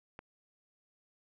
click, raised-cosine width 0.5 ms, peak -30 dBFS, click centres 0.191 s, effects none

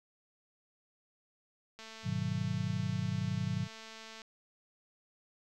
click train, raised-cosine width 0.2 ms, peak -32 dBFS, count 540, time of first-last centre 1.79-4.218 s, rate 222 Hz
sine chord, G# minor seventh, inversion none, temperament just, 103.83 / 124.59 / 155.74 / 186.89 Hz, G#2 / B2 / D#3 / F#3, 0 / +16 / +2 / +18 cents, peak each -37 dBFS, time 2.03-3.68 s, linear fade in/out 50 ms
effects none

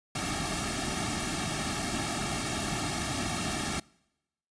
pink noise with comb filter, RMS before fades -32 dBFS, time 0.15-3.8 s, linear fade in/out 5 ms, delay 2 ms, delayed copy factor -1, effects noise-tail reverb RT60 0.9 s tail -25 dB re dry + resampled to 22050 Hz

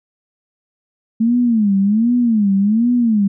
sine tone with vibrato, 218.5 Hz, A3, 12 cents flat, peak -11 dBFS, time 1.2-3.28 s, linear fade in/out 10 ms, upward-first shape sine, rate 1.3 Hz, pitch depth 200 cents each way, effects none

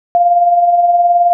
sine tone with tremolo, 698.5 Hz, F5, in tune, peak -5 dBFS, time 0.15-1.33 s, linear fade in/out 0 ms, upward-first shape sine, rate 19 Hz, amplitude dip 45%, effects none

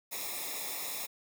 white noise with comb filter, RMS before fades -38 dBFS, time 0.11-1.07 s, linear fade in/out 20 ms, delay 0.66 ms, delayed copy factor -0.9, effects none

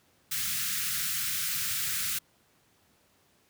white band-stop noise, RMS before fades -31 dBFS, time 0.31-2.19 s, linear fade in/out 10 ms, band 200 to 1300 Hz, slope 48 dB/octave, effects pink hiss -66 dBFS RMS until 3.49 s + high-pass 80 Hz 12 dB/octave

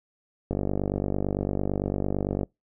click train, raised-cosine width 2 ms, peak -13 dBFS, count 95, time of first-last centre 0.51-2.432 s, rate 48.9 Hz, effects noise-tail reverb RT60 0.2 s tail -26 dB re dry

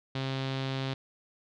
sawtooth tone with low-pass filter, 133.7 Hz, C3, 38 cents sharp, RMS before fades -33 dBFS, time 0.15-0.94 s, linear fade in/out 5 ms, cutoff 3800 Hz, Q 2.9, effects none

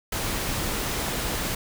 pink noise, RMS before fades -28 dBFS, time 0.12-1.55 s, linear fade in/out 5 ms, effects none

